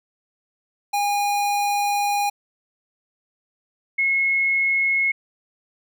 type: tone pair in turn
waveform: square / sine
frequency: 816 / 2173 Hz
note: G#5 / C#7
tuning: -31 / -35 cents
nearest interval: octave + perfect fourth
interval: 1696 cents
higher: second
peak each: -20 / -17 dBFS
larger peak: second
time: 0.93-2.3 / 3.98-5.12 s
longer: first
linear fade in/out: 10 ms
effects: none